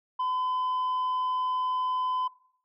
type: tone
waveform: sine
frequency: 1014 Hz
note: B5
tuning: 45 cents sharp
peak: -23 dBFS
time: 0.19-2.28 s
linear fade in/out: 10 ms
effects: noise-tail reverb RT60 0.6 s tail -20 dB re dry + tanh soft clip ceiling -25 dBFS